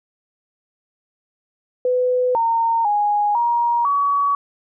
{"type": "tone with pitch steps", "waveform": "sine", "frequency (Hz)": [501, 917, 828, 946, 1132], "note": ["B4", "A#5", "G#5", "A#5", "C#6"], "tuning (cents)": [25, -29, -5, 25, 36], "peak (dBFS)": -15, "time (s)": [1.85, 4.35], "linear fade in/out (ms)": 2, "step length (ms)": 500, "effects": []}